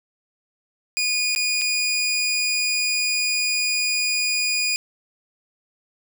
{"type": "tone with dropouts", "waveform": "20% pulse", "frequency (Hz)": 2455, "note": "D#7", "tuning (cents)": -24, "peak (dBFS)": -15, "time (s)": [0.97, 4.76], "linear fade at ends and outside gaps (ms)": 0, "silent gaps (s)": [[1.35, 1.361], [1.613, 1.617]], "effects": []}